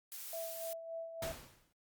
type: noise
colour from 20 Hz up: blue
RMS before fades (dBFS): -46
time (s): 0.12-0.73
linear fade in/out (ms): 0
type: tone with tremolo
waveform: sine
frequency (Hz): 659.3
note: E5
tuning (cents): 0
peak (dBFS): -39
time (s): 0.33-1.32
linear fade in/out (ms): 2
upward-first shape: sine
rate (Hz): 3.5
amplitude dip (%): 55
type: noise with exponential decay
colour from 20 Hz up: pink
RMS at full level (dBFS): -39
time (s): 1.22-1.73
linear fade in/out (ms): 5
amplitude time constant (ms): 110
effects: Opus 48 kbps